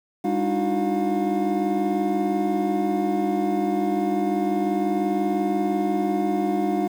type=tone cluster; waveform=triangle; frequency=200.2 / 297.3 / 317.6 / 363.2 / 713 Hz; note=G3 / D4 / D#4 / F#4 / F5; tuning=+37 / +21 / +36 / -32 / +36 cents; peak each=-25 dBFS; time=0.24-6.88 s; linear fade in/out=10 ms; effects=8-bit